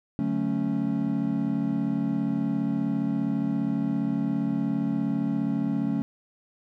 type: chord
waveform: triangle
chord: D major seventh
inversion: none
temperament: equal with one note detuned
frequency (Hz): 145.4 / 185 / 220 / 277.2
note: D3 / F#3 / A3 / C#4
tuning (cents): -17 / 0 / 0 / 0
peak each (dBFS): -31 / -29 / -26 / -26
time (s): 0.19-6.02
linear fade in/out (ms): 0
effects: none